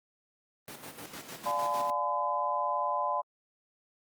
pink noise with tremolo, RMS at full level -41 dBFS, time 0.68-1.9 s, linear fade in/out 0 ms, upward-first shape square, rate 6.6 Hz, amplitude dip 55%
sine chord, D diminished seventh, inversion none, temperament just, 587.3 / 704.8 / 845.8 / 1014.9 Hz, D5 / F5 / Ab5 / Cb6, 0 / +16 / +31 / +47 cents, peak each -35 / -36 / -35 / -30 dBFS, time 1.45-3.22 s, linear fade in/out 20 ms
effects high-pass 200 Hz 12 dB/octave + Opus 32 kbps

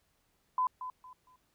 sine tone with echo, 1011 Hz, B5, 40 cents sharp, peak -26 dBFS, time 0.58-0.67 s, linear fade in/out 2 ms, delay 230 ms, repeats 3, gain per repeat -11 dB, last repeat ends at 1.36 s, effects pink hiss -74 dBFS RMS until 1.54 s

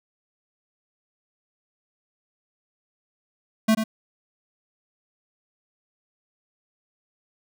square tone with echo, 220 Hz, A3, in tune, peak -16 dBFS, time 3.68-3.75 s, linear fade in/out 10 ms, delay 90 ms, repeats 1, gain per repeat -7 dB, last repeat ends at 3.84 s, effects none

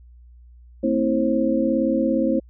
sine tone cluster, 226.5 / 263.9 / 325.6 / 533 Hz, A#3 / C4 / E4 / C5, -50 / +15 / -21 / +32 cents, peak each -23 dBFS, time 0.83-2.4 s, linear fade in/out 10 ms, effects added 60 Hz sine -44 dBFS peak until 2.49 s

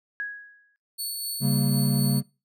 sine tone with exponential decay, 1661.2 Hz, G#6, in tune, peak -26 dBFS, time 0.2-0.76 s, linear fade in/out 0 ms, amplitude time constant 120 ms
15% pulse tone with tremolo, 4435 Hz, C#8, in tune, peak -22 dBFS, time 0.98-2.21 s, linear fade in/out 20 ms, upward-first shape sine, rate 4 Hz, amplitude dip 25%
triangle chord, G diminished, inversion second, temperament equal, 138.59 / 196 / 233.1 Hz, Db3 / G3 / Bb3, 0 / 0 / 0 cents, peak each -20 / -25 / -25 dBFS, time 1.4-2.23 s, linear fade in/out 50 ms
effects noise-tail reverb RT60 0.3 s tail -24 dB re dry

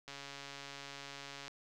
click train, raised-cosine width 0.2 ms, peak -29 dBFS, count 197, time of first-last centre 0.08-1.48 s, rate 140 Hz, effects none

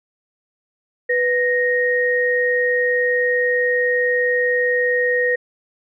sine tone pair together, 493.9 / 1864.7 Hz, B4 / A#6, 0 / 0 cents, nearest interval octave + major seventh, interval 2300 cents, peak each -18 dBFS, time 1.09-5.36 s, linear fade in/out 10 ms, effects none

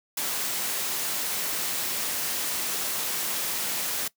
white noise, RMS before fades -29 dBFS, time 0.17-4.08 s, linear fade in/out 5 ms, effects noise-tail reverb RT60 0.1 s tail -20 dB re dry + high-pass 150 Hz 12 dB/octave

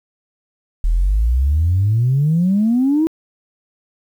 sine exponential sweep, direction up, 38.23 to 329.6 Hz, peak -11 dBFS, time 0.84-3.07 s, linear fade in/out 0 ms, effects tanh soft clip ceiling -8 dBFS + 8-bit

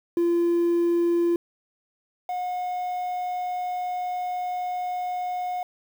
triangle tone pair in turn, 342.8 / 724.4 Hz, F4 / F#5, -32 / -37 cents, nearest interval octave + minor second, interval 1295 cents, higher second, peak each -16 / -24 dBFS, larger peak first, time 0.17-1.36 / 2.29-5.63 s, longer second, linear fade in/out 2 ms, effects tanh soft clip ceiling -14 dBFS + 8-bit

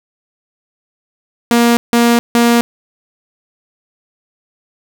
sawtooth tone bursts, 236.1 Hz, A#3, 22 cents sharp, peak -4 dBFS, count 3, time 1.51-2.61 s, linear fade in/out 0 ms, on 260 ms, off 160 ms, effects none

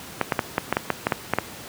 clicks, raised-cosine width 0.5 ms, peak -4 dBFS, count 11, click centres 0.213 / 0.322 / 0.392 / 0.581 / 0.726 / 0.769 / 0.903 / 1.069 / 1.122 / 1.336 / 1.386 s, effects pink hiss -39 dBFS RMS until 1.68 s + high-pass 100 Hz 12 dB/octave

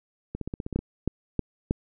two click trains, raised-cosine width 3 ms, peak -19 / -11 dBFS, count 8 / 4, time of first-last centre 0.35-0.79 / 0.76-1.709 s, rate 15.9 / 3.16 Hz, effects none

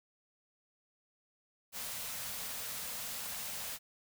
white band-stop noise, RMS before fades -41 dBFS, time 1.72-3.79 s, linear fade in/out 50 ms, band 270 to 430 Hz, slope 96 dB/octave, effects none

